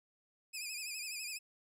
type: tone with vibrato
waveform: 15% pulse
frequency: 2489 Hz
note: D#7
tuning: in tune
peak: -33 dBFS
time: 0.53-1.39 s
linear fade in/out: 20 ms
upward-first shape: sine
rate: 12 Hz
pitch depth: 79 cents each way
effects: none